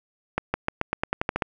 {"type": "accelerating click train", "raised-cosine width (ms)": 0.5, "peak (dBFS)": -8, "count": 11, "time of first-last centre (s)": [0.38, 1.422], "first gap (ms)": 160, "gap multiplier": 0.9, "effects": []}